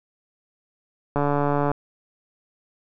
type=click train; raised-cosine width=1 ms; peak=-9 dBFS; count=81; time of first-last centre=1.16-1.716 s; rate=144 Hz; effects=none